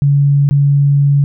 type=tone with dropouts; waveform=sine; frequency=141.8 Hz; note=C#3; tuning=40 cents sharp; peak=-7 dBFS; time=0.02-1.24 s; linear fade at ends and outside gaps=0 ms; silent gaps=0.49-0.51 s; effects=none